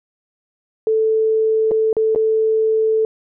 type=tone with dropouts; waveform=sine; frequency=440.1 Hz; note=A4; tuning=in tune; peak=-13 dBFS; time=0.87-3.05 s; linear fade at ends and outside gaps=1 ms; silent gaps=1.711-1.716 / 1.929-1.967 / 2.149-2.159 s; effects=none